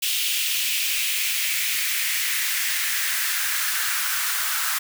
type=noise with high-pass filter sweep; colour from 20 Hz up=white; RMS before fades=-24 dBFS; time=0.02-4.79 s; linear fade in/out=10 ms; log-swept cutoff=2900 to 1300 Hz; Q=2.9; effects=none